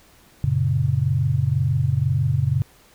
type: chord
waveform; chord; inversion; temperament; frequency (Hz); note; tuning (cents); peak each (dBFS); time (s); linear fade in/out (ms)
sine; F# major; none; equal; 92.5 / 116.54 / 138.59; F#2 / A#2 / C#3; 0 / 0 / 0; -24 / -22 / -20; 0.44-2.62; 0
effects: pink hiss -53 dBFS RMS until 2.94 s